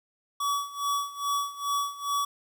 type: tone with tremolo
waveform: square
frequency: 1138 Hz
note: C#6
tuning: 45 cents sharp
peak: -25 dBFS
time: 0.4-2.25 s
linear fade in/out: 5 ms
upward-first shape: sine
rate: 2.4 Hz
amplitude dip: 85%
effects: 10-bit